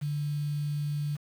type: tone with quantisation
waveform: sine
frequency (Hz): 146.83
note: D3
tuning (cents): 0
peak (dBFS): -28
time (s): 0.01-1.17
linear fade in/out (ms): 20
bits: 8
effects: none